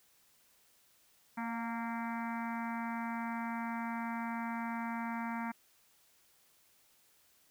harmonic tone with a mistuned harmonic, 230.7 Hz, A#3, 18 cents flat, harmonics 1 / 3 / 4 / 5 / 6 / 7 / 8 / 9 / 10, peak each -38 / -47 / -41 / -49 / -48 / -49 / -52 / -50 / -53 dBFS, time 1.37-5.52 s, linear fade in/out 10 ms, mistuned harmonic 3, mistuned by +29 cents, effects white hiss -68 dBFS RMS until 7.5 s

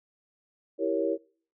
sine chord, E diminished seventh, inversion none, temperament equal, 329.6 / 392 / 466.2 / 554.4 Hz, E4 / G4 / Bb4 / Db5, 0 / 0 / 0 / 0 cents, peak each -30 / -31 / -30 / -30 dBFS, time 0.78-1.18 s, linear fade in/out 50 ms, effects noise-tail reverb RT60 0.5 s tail -25 dB re dry

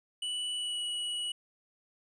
square tone with pitch glide, 2960 to 2929 Hz, F#7 to F#7, 0 to -18 cents, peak -33 dBFS, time 0.22-1.32 s, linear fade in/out 5 ms, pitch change -18 cents, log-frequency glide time 0.55-0.81 s, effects resampled to 22050 Hz

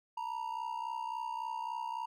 triangle ring-modulated tone, 932.3 Hz, A#5, in tune, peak -31 dBFS, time 0.17-2.06 s, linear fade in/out 5 ms, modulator 31.8 Hz, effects none

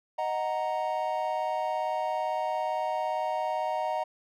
triangle chord, D# minor, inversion none, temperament equal, 622.3 / 740 / 932.3 Hz, D#5 / F#5 / A#5, 0 / 0 / 0 cents, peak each -30 dBFS, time 0.18-4.04 s, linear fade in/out 10 ms, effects none

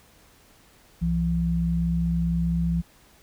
sine tone pair together, 64.4 / 169.02 Hz, C2 / E3, -27 / +44 cents, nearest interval octave + perfect fourth, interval 1671 cents, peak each -27 / -22 dBFS, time 1.01-2.82 s, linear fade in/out 20 ms, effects pink hiss -56 dBFS RMS until 3.22 s

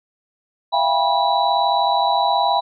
sine tone cluster, 668 / 707 / 801 / 974 / 3927 Hz, E5 / F5 / G5 / B5 / B7, +23 / +21 / +37 / -24 / -11 cents, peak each -23 / -25 / -19 / -19 / -25 dBFS, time 0.72-2.61 s, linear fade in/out 20 ms, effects none

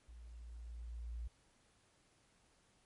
sine tone with level ramp, 58.1 Hz, A#1, 5 cents flat, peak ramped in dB -52 to -40 dBFS, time 0.08-1.28 s, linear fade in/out 10 ms, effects pink hiss -72 dBFS RMS until 2.85 s + MP3 48 kbps

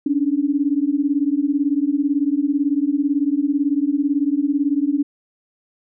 sine beating tone pair, 277.2 / 295.2 Hz, C#4 / D4, 0 / +9 cents, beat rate 18 Hz, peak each -19 dBFS, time 0.06-5.03 s, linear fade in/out 5 ms, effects none

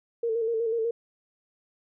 sine tone with vibrato, 455.4 Hz, A#4, 40 cents flat, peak -24 dBFS, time 0.23-0.91 s, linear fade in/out 5 ms, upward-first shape square, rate 8.1 Hz, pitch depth 42 cents each way, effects none

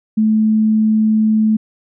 sine tone, 217.3 Hz, A3, 21 cents flat, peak -10 dBFS, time 0.17-1.57 s, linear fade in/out 10 ms, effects none

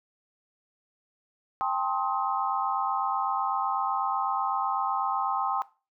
sine chord, A half-diminished seventh, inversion third, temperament just, 792 / 880 / 1056 / 1267.2 Hz, G5 / A5 / C6 / Eb6, +18 / 0 / +16 / +31 cents, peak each -29 / -34 / -30 / -31 dBFS, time 1.61-5.62 s, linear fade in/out 0 ms, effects noise-tail reverb RT60 0.3 s tail -17 dB re dry

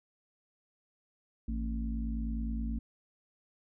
harmonic tone with a mistuned harmonic, 55.1 Hz, A1, 3 cents sharp, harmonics 1 / 3 / 4 / 5, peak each -33 / -46 / -37 / -45 dBFS, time 1.48-2.79 s, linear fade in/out 5 ms, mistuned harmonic 4, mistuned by +45 cents, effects none

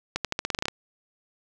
accelerating click train, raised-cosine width 0.2 ms, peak -9 dBFS, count 11, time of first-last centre 0.16-0.683 s, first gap 87 ms, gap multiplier 0.88, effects none

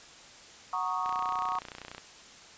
sine chord, D# minor seventh, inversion first, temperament equal, 740 / 932.3 / 1108.7 / 1244.5 Hz, F#5 / A#5 / C#6 / D#6, 0 / 0 / 0 / 0 cents, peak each -36 / -35 / -32 / -36 dBFS, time 0.73-1.59 s, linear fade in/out 2 ms
click train, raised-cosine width 0.3 ms, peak -25 dBFS, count 29, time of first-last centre 1.06-1.981 s, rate 30.4 Hz
effects white hiss -51 dBFS RMS until 2.57 s + resampled to 16000 Hz

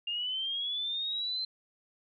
sine linear sweep, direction up, 2798 to 4118 Hz, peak -31 dBFS, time 0.07-1.45 s, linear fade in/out 5 ms, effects none

